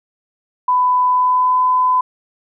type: tone with pitch glide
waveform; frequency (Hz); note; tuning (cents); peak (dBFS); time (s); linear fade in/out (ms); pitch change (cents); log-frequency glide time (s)
sine; 999 to 1009.4; B5 to B5; +20 to +38; -11; 0.68-2.01; 5; +18; 1.04-1.6
effects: none